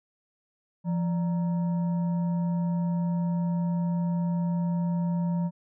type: tone with frequency modulation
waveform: sine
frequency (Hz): 172.6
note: F3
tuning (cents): -20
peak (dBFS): -24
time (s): 0.84-5.51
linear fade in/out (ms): 50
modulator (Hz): 761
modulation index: 0.28
effects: none